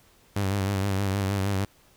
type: tone with vibrato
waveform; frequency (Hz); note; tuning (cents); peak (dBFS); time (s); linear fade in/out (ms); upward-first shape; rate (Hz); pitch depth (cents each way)
sawtooth; 98.2; G2; +4; -20; 0.36-1.65; 5; sine; 6.4; 55
effects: pink hiss -59 dBFS RMS until 1.96 s